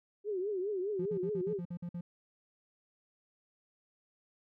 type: tone with vibrato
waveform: sine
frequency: 392 Hz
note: G4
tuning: in tune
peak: -32 dBFS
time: 0.24-1.61 s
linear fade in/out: 50 ms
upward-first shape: triangle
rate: 4.9 Hz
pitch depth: 180 cents each way
type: tone bursts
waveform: triangle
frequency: 173.9 Hz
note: F3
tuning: 7 cents flat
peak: -35 dBFS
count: 9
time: 0.99-2.01 s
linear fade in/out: 5 ms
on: 68 ms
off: 51 ms
effects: none